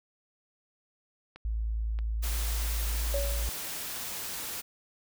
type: click train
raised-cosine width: 0.3 ms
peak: -30 dBFS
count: 4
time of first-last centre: 1.36-3.247 s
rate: 1.59 Hz
type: tone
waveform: sine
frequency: 55 Hz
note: A1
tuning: in tune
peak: -28 dBFS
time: 1.45-3.49 s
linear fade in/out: 0 ms
type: noise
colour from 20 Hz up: white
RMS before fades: -37 dBFS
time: 2.22-4.62 s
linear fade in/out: 20 ms
type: tone with exponential decay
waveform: sine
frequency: 563 Hz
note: C#5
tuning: 27 cents sharp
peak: -27 dBFS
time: 3.14-3.65 s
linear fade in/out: 1 ms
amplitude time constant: 110 ms
effects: none